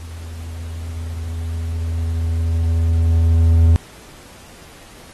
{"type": "tone with level ramp", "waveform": "triangle", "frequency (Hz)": 82.41, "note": "E2", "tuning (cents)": 0, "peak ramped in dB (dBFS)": [-28, -6], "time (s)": [0, 3.76], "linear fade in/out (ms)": 0, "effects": ["pink hiss -43 dBFS RMS until 5.13 s", "AAC 32 kbps"]}